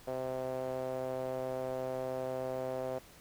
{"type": "tone with band-pass filter", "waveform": "sawtooth", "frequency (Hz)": 129.6, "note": "C3", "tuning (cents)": -16, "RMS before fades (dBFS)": -37, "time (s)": [0.07, 2.99], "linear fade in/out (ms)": 10, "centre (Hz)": 580, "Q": 3.9, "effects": ["pink hiss -57 dBFS RMS until 3.2 s"]}